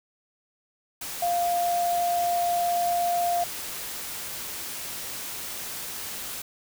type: tone in noise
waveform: sine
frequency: 698.5 Hz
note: F5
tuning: in tune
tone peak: -22 dBFS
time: 1.22-3.44 s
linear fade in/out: 5 ms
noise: white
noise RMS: -35 dBFS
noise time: 1.01-6.42 s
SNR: +10 dB
effects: none